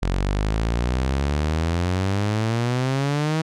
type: exponential sweep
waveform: sawtooth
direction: up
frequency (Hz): 44.11 to 161.3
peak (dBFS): -16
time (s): 0.02-3.42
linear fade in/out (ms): 10
effects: low-pass 7000 Hz 12 dB/octave